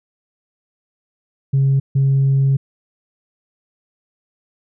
sine tone bursts at uneven times, 136.3 Hz, C#3, 29 cents flat, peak -10 dBFS, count 2, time 1.53-1.8 / 1.95-2.57 s, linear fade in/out 10 ms, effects tanh soft clip ceiling -9 dBFS

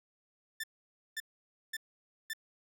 sawtooth tone bursts, 1775 Hz, A6, 15 cents sharp, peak -32 dBFS, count 4, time 0.6-2.334 s, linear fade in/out 5 ms, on 36 ms, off 530 ms, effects none

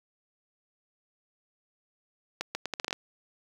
accelerating click train, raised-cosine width 0.2 ms, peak -14 dBFS, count 9, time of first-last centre 2.41-2.928 s, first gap 140 ms, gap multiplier 0.76, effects high-pass 60 Hz 12 dB/octave + 7-bit

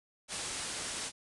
white low-pass noise, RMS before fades -39 dBFS, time 0.28-1.12 s, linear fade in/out 50 ms, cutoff 10000 Hz, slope 96 dB/octave, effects none

